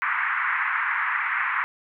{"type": "band-pass noise", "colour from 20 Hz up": "white", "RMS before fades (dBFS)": -25, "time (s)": [0.02, 1.64], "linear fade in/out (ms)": 0, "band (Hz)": [1000, 2100], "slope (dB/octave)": 48, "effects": []}